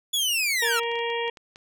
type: linear sweep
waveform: sawtooth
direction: down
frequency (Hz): 3455 to 1292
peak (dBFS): -19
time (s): 0.13-0.8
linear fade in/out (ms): 10
type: harmonic tone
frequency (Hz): 467.4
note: A#4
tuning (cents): +5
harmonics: 1 / 2 / 4 / 5 / 6 / 7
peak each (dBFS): -28 / -31 / -34 / -35 / -36 / -36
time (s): 0.62-1.3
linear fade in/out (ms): 5
type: clicks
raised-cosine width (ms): 0.2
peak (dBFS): -28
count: 10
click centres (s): 0.674 / 0.776 / 0.834 / 0.916 / 0.956 / 0.991 / 1.102 / 1.279 / 1.372 / 1.559
effects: none